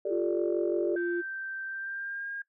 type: chord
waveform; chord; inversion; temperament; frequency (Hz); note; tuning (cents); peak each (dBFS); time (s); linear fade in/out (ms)
sine; G suspended second; none; equal with one note detuned; 393.6 / 440 / 587.3; G4 / A4 / D5; +7 / 0 / 0; -32; 0.05-0.96; 5
type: tone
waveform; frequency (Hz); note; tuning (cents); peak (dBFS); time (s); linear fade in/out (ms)
sine; 348.2; F4; -5; -27; 0.1-1.22; 20
type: tone with pitch glide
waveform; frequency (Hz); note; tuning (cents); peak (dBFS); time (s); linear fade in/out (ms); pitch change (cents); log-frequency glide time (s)
sine; 1563 to 1619.1; G6 to G#6; -6 to -44; -34; 0.96-2.42; 5; +62; 1.67-2.29
effects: noise-tail reverb RT60 0.1 s tail -17 dB re dry + tanh soft clip ceiling -16 dBFS